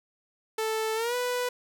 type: tone with pitch glide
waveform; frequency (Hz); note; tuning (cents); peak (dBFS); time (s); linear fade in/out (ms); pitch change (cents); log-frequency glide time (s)
sawtooth; 440 to 493.9; A4 to B4; 0 to 0; -23; 0.58-1.49; 5; +200; 0.95-1.15
effects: none